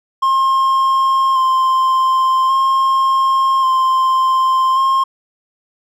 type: tone with vibrato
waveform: triangle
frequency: 1057 Hz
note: C6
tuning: 17 cents sharp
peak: -9 dBFS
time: 0.22-5.04 s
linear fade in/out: 10 ms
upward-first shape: square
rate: 0.44 Hz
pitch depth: 16 cents each way
effects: none